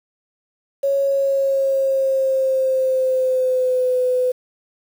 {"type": "tone with pitch glide", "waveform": "sine", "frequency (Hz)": [553, 504.2], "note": ["C#5", "B4"], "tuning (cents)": [-4, 36], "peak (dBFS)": -15, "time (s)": [0.83, 4.32], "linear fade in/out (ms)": 10, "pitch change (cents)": -160, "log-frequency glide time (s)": [0.99, 3.98], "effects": ["7-bit"]}